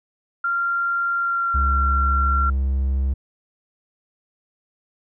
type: tone with pitch glide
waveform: sine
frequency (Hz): 1385 to 1367.5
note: F6 to F6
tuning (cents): -15 to -37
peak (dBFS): -19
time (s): 0.44-2.5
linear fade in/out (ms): 5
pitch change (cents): -22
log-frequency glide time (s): 1.17-1.69
type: tone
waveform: triangle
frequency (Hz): 66.9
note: C2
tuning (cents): +39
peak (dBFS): -16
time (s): 1.54-3.14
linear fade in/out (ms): 10
effects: none